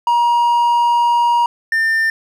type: tone pair in turn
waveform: triangle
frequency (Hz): 950 / 1800.1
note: A#5 / A6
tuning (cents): +33 / +39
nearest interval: major seventh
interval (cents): 1106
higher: second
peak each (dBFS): -9 / -11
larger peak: first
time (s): 0.07-1.46 / 1.72-2.1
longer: first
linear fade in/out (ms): 2
effects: none